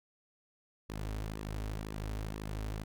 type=tone with flanger; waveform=sawtooth; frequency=52.7 Hz; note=G#1; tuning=26 cents sharp; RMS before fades=-39 dBFS; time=0.89-2.84 s; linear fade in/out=10 ms; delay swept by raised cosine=1.3 to 6 ms; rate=2 Hz; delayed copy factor=-0.6; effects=none